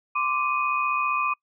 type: tone cluster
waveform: sine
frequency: 1035 / 1170 / 2496 Hz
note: C6 / D6 / D#7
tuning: -19 / -7 / +5 cents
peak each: -29 / -24 / -28 dBFS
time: 0.15-1.34 s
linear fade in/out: 10 ms
effects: noise-tail reverb RT60 0.1 s tail -25 dB re dry